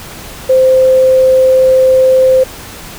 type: tone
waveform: sine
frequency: 520 Hz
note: C5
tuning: 11 cents flat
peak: -4 dBFS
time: 0.49-2.44 s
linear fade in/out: 10 ms
effects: pink hiss -29 dBFS RMS until 2.98 s